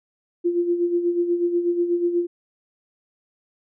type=tone with tremolo; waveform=sine; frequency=347.5 Hz; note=F4; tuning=9 cents flat; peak=-16 dBFS; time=0.44-2.27 s; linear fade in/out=20 ms; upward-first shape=sine; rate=8.2 Hz; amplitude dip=60%; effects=none